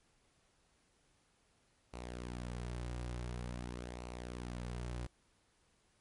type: tone with flanger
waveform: sawtooth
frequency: 60.5 Hz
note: B1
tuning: 35 cents flat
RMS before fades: -43 dBFS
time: 1.93-5.07 s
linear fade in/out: 10 ms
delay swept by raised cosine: 0.58 to 4.58 ms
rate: 0.47 Hz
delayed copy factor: -0.5
effects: pink hiss -73 dBFS RMS until 6 s + MP3 48 kbps